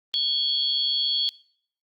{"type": "tone cluster", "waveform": "sine", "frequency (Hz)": [3224, 3365, 4426], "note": ["G7", "G#7", "C#8"], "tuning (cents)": [48, 22, -3], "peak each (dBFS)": [-28, -25, -25], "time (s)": [0.14, 1.29], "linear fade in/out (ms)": 0, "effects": ["noise-tail reverb RT60 0.6 s tail -22 dB re dry", "Opus 32 kbps"]}